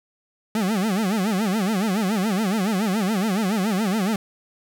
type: tone with vibrato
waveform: 40% pulse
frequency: 203 Hz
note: G#3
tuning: 39 cents flat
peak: -19 dBFS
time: 0.55-4.16 s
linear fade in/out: 2 ms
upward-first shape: sine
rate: 7.1 Hz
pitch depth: 200 cents each way
effects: none